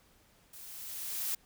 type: noise with level ramp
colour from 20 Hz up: blue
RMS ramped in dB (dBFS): -50 to -33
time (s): 0.53-1.35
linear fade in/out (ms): 5
effects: pink hiss -65 dBFS RMS until 1.45 s